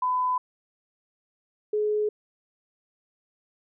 sine tone pair in turn, 1005 / 422.6 Hz, B5 / G#4, +30 / +30 cents, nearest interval octave + minor third, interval 1500 cents, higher first, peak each -22 dBFS, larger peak neither, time 0.02-0.38 / 1.73-2.09 s, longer neither, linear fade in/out 5 ms, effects none

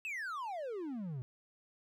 triangle exponential sweep, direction down, 2709 to 119 Hz, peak -36 dBFS, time 0.05-1.22 s, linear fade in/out 0 ms, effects none

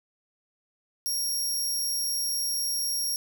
20% pulse tone, 5588 Hz, F8, in tune, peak -21 dBFS, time 1.06-3.16 s, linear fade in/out 0 ms, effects none

